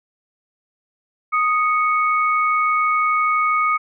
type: tone pair together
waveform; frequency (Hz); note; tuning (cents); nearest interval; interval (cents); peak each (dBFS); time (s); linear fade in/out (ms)
sine; 1244.2 / 2217; D#6 / C#7; 0 / 0; minor seventh; 1000; -16 / -22; 1.32-3.78; 20
effects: none